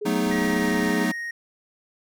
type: tone with vibrato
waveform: sine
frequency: 415.3 Hz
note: G#4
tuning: in tune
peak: -28 dBFS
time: 0.01-1.05 s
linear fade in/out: 10 ms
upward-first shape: square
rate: 9.7 Hz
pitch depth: 14 cents each way
type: chord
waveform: square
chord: B dominant seventh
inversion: second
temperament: equal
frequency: 185 / 220 / 246.9 / 311.1 Hz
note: F#3 / A3 / B3 / D#4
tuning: 0 / 0 / 0 / 0 cents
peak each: -28 dBFS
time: 0.05-1.12 s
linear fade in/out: 10 ms
type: click train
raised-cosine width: 3 ms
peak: -29 dBFS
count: 22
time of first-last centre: 0.27-0.891 s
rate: 33.8 Hz
type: tone with pitch glide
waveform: triangle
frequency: 1906 to 1867.9 Hz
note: A#6 to A#6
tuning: +38 to +3 cents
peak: -27 dBFS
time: 0.31-1.31 s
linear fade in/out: 5 ms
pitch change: -35 cents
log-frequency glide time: 0.47-0.84 s
effects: none